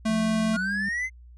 square tone, 220 Hz, A3, in tune, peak -23 dBFS, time 0.05-0.57 s, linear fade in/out 10 ms
sine tone with pitch glide, 175.1 to 198.83 Hz, F3 to G3, +5 to +25 cents, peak -30 dBFS, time 0.09-0.89 s, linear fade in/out 5 ms, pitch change +220 cents, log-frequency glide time 0.49-0.7 s
triangle linear sweep, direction up, 1385 to 2092 Hz, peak -24 dBFS, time 0.53-1.1 s, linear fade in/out 50 ms
effects added 60 Hz sine -45 dBFS peak until 1.37 s + resampled to 24000 Hz

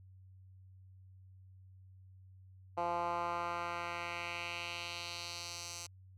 10% pulse tone with band-pass filter sweep, 172.6 Hz, F3, 20 cents flat, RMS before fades -40 dBFS, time 2.77-5.87 s, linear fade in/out 10 ms, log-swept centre 810 to 6500 Hz, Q 1.8, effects added 94 Hz sine -55 dBFS peak until 6.17 s

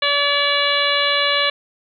harmonic tone, 573 Hz, D5, 43 cents flat, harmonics 1 / 2 / 3 / 4 / 5 / 6 / 7, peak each -23 / -23 / -23 / -23 / -23 / -23 / -23 dBFS, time 0.02-1.5 s, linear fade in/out 5 ms, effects none

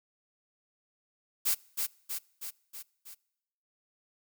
blue noise with echo, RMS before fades -27 dBFS, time 1.45-1.55 s, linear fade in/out 20 ms, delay 320 ms, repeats 5, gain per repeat -4 dB, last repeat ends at 3.15 s, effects noise-tail reverb RT60 0.9 s tail -25 dB re dry

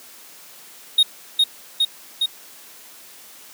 triangle tone with echo, 3729 Hz, A#7, in tune, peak -9 dBFS, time 0.98-1.03 s, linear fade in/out 5 ms, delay 410 ms, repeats 3, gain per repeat -2 dB, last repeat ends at 2.26 s, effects white hiss -44 dBFS RMS until 3.53 s + high-pass 200 Hz 12 dB/octave

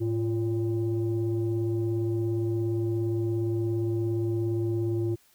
sine tone pair together, 108.79 / 343.6 Hz, A2 / F4, -19 / -28 cents, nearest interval octave + minor sixth, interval 1991 cents, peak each -26 dBFS, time 0-5.16 s, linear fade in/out 20 ms, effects tanh soft clip ceiling -20 dBFS + white hiss -62 dBFS RMS until 5.34 s

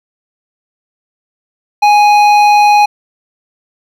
sine tone with hard clipping, 830.6 Hz, G#5, in tune, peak -6 dBFS, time 1.82-2.86 s, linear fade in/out 10 ms, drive 10 dB, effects none

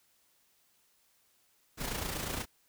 pink noise with amplitude modulation, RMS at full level -34 dBFS, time 1.77-2.46 s, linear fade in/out 50 ms, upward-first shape sine, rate 28.5 Hz, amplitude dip 55%, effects white hiss -70 dBFS RMS until 2.68 s

